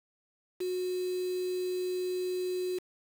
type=tone with quantisation; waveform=sine; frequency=365.1 Hz; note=F#4; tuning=23 cents flat; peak=-30 dBFS; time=0.6-2.79 s; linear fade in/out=10 ms; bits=7; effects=none